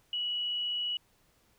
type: tone with frequency modulation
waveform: sine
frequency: 2930 Hz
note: F#7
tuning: 18 cents flat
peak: -30 dBFS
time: 0.13-0.97 s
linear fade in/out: 2 ms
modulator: 74.9 Hz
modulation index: 0.27
effects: pink hiss -68 dBFS RMS until 1.58 s